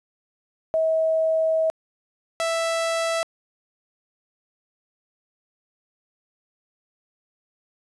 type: tone pair in turn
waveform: sine / sawtooth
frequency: 642 / 660.4 Hz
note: E5 / E5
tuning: -46 / +3 cents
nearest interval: unison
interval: 49 cents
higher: second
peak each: -18 dBFS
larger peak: neither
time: 0.74-1.7 / 2.4-3.23 s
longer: first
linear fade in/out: 0 ms
effects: resampled to 24000 Hz + 10-bit